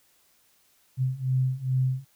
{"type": "beating tone pair", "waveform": "sine", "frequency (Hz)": [128.4, 130.8], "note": ["C3", "C3"], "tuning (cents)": [-32, 0], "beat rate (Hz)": 2.4, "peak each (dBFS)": [-27, -25], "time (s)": [0.97, 2.05], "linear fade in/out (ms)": 50, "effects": ["white hiss -64 dBFS RMS until 2.15 s"]}